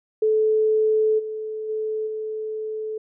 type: tone with level steps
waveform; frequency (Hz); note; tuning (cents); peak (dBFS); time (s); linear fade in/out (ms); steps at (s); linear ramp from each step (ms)
sine; 434.2; A4; -23; -16 / -27 / -23 / -26; 0.22-2.98; 5; 1.18 / 1.68 / 2.06; 20
effects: none